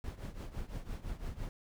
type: noise with tremolo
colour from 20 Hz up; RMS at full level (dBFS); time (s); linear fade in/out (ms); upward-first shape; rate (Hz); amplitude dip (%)
brown; -38; 0.04-1.49; 0; triangle; 5.9; 85
effects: none